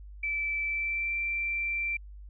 sine tone with pitch glide, 2320 to 2350 Hz, D7 to D7, -22 to +1 cents, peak -28 dBFS, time 0.23-1.97 s, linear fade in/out 5 ms, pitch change +23 cents, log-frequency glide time 0.64-1.15 s, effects added 50 Hz sine -43 dBFS peak until 2.29 s

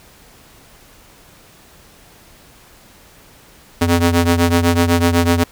sawtooth ring-modulated tone, 171.8 Hz, F3, 28 cents flat, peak -5 dBFS, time 3.81-5.44 s, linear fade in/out 10 ms, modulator 81.9 Hz, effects pink hiss -46 dBFS RMS until 5.51 s

